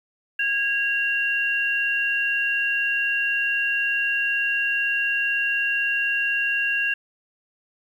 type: tone pair together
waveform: sine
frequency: 1642.3 / 2762 Hz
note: G#6 / F7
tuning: -20 / -20 cents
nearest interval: major sixth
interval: 900 cents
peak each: -23 dBFS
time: 0.39-6.94 s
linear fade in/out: 5 ms
effects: 9-bit